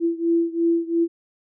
sine beating tone pair, 334.7 / 337.6 Hz, E4 / E4, +26 / +41 cents, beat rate 2.9 Hz, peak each -20 / -22 dBFS, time 0-1.08 s, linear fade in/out 50 ms, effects none

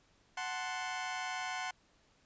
20% pulse chord, F# diminished, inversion none, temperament equal, 740 / 880 / 1046.5 Hz, F#5 / A5 / C6, 0 / 0 / 0 cents, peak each -34 / -40 / -37 dBFS, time 0.37-1.71 s, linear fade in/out 5 ms, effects pink hiss -69 dBFS RMS until 2.25 s + resampled to 16000 Hz

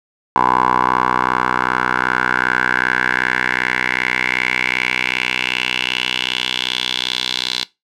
10% pulse tone with band-pass filter sweep, 62.6 Hz, B1, 24 cents sharp, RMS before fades -18 dBFS, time 0.36-7.64 s, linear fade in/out 0 ms, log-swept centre 1000 to 3900 Hz, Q 4.4, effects noise-tail reverb RT60 0.2 s tail -19 dB re dry

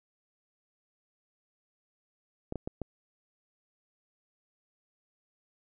clicks, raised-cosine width 2 ms, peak -21 dBFS, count 4, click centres 2.524 / 2.557 / 2.675 / 2.817 s, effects none

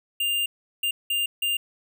square tone bursts at uneven times, 2800 Hz, F7, 4 cents sharp, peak -23 dBFS, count 4, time 0.2-0.46 / 0.83-0.91 / 1.1-1.26 / 1.42-1.57 s, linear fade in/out 5 ms, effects none

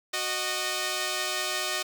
5% pulse tone pair together, 370 / 614.8 Hz, F#4 / D#5, 0 / -21 cents, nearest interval major sixth, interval 879 cents, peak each -21 / -18 dBFS, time 0.13-1.83 s, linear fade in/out 10 ms, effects none

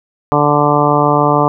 harmonic tone, 146.83 Hz, D3, in tune, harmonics 1 / 2 / 3 / 4 / 5 / 6 / 7 / 8, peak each -17 / -17 / -17 / -17 / -17 / -17 / -17 / -17 dBFS, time 0.32-1.48 s, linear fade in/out 0 ms, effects none

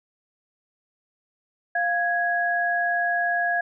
sine tone pair together, 698.4 / 1661.2 Hz, F5 / G#6, 0 / 0 cents, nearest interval octave + minor third, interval 1500 cents, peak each -24 / -23 dBFS, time 1.75-3.61 s, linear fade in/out 5 ms, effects none

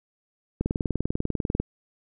click train, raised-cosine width 3 ms, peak -12 dBFS, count 21, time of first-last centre 0.61-1.6 s, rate 20.2 Hz, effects none

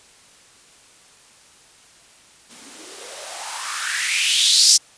violet noise with band-pass filter sweep, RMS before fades -20 dBFS, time 2.49-4.78 s, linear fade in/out 20 ms, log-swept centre 200 to 5700 Hz, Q 4.3, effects white hiss -50 dBFS RMS until 4.97 s + resampled to 22050 Hz

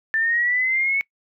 sine linear sweep, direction up, 1768 to 2223 Hz, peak -18 dBFS, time 0.14-1.01 s, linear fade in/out 0 ms, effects noise-tail reverb RT60 0.1 s tail -23 dB re dry

